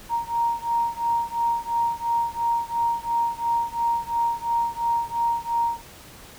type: beating tone pair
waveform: sine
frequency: 932.3 / 935.2 Hz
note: A#5 / A#5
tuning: 0 / +5 cents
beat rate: 2.9 Hz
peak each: -24 / -25 dBFS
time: 0.09-5.82 s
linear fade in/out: 50 ms
effects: pink hiss -45 dBFS RMS until 6.38 s